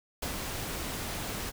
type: noise with ADSR envelope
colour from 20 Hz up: pink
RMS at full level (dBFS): -34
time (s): 0.22-1.52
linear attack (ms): 6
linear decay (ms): 110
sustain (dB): -2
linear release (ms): 33
effects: none